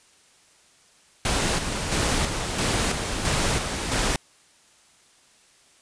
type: noise with tremolo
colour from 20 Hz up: pink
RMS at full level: -23 dBFS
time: 1.25-4.16 s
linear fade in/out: 2 ms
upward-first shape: square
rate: 1.5 Hz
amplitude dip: 45%
effects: white hiss -57 dBFS RMS until 5.81 s + resampled to 22050 Hz